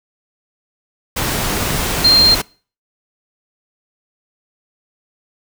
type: tone in noise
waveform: sine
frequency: 4186 Hz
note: C8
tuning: in tune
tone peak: -7 dBFS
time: 2.04-2.35 s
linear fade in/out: 10 ms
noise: pink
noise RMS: -19 dBFS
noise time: 1.16-2.42 s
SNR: +9 dB
effects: noise-tail reverb RT60 0.4 s tail -24 dB re dry